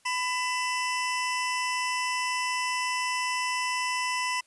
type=tone pair together; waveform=25% pulse; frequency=999.3 / 2674 Hz; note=B5 / E7; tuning=+20 / +24 cents; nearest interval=octave + perfect fourth; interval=1704 cents; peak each=-24 / -29 dBFS; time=0.05-4.41 s; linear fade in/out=10 ms; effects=white hiss -64 dBFS RMS until 4.46 s + resampled to 24000 Hz